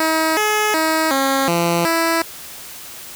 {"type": "tone with pitch steps", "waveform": "10% pulse", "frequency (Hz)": [318.8, 424.7, 318.1, 270.8, 170.5, 330.2], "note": ["D#4", "G#4", "D#4", "C#4", "F3", "E4"], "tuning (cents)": [42, 39, 38, -40, -41, 3], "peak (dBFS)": -7, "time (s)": [0, 2.22], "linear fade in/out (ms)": 2, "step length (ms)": 370, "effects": ["white hiss -35 dBFS RMS until 3.15 s"]}